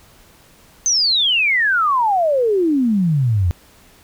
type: exponential sweep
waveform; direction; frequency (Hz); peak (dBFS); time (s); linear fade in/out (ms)
sine; down; 6310 to 82.41; -13; 0.86-3.51; 0
effects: pink hiss -49 dBFS RMS until 4.03 s